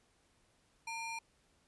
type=ring-modulated tone; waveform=square; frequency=1650 Hz; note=G#6; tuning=12 cents flat; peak=-37 dBFS; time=0.87-1.19 s; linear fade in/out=5 ms; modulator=740 Hz; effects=pink hiss -72 dBFS RMS until 1.67 s + resampled to 24000 Hz